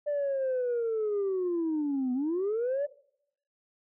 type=linear two-way sweep; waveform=sine; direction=down then up; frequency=592 to 245.9 to 592 Hz; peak=-25 dBFS; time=0.06-2.87 s; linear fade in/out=20 ms; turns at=2.13 s; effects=noise-tail reverb RT60 0.7 s tail -21 dB re dry + tanh soft clip ceiling -24 dBFS